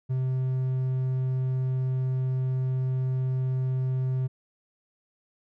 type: tone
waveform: triangle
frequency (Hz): 129.7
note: C3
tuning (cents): -15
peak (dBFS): -22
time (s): 0.09-4.28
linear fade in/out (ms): 20
effects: none